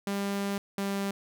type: tone pair in turn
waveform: sawtooth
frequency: 199.4 / 198.02 Hz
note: G3 / G3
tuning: +30 / +18 cents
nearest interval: unison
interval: 12 cents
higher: first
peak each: -25 dBFS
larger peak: neither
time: 0.07-0.58 / 0.78-1.11 s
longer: first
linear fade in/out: 2 ms
effects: none